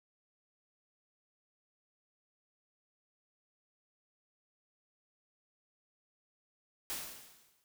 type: noise with exponential decay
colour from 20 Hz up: white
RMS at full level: -37 dBFS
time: 6.9-7.64 s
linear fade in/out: 0 ms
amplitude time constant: 160 ms
effects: none